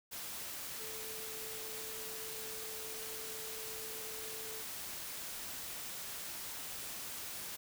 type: tone in noise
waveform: sine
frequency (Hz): 440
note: A4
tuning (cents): 0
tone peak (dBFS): -50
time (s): 0.79-4.63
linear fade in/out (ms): 20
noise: white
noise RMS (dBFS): -44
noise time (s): 0.11-7.57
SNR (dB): -9
effects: none